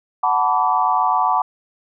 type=chord; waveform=sine; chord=B minor seventh; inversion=second; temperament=equal with one note detuned; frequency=740 / 880 / 987.8 / 1155.1 Hz; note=F#5 / A5 / B5 / D6; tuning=0 / 0 / 0 / -29 cents; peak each=-20 dBFS; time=0.23-1.42 s; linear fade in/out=5 ms; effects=none